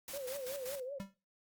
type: noise with tremolo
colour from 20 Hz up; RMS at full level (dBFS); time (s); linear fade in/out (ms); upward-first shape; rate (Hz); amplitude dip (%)
white; -45; 0.08-0.8; 2; square; 5.2; 65
type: tone with vibrato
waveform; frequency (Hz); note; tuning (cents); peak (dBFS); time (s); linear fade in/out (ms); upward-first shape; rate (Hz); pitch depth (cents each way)
sine; 533; C5; +32; -39; 0.13-0.99; 10; triangle; 5.3; 150
type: tone with exponential decay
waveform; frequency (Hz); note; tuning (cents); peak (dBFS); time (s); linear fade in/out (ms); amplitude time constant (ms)
square; 196; G3; 0; -37; 1-1.14; 0; 29
effects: noise-tail reverb RT60 0.3 s tail -17 dB re dry + Opus 48 kbps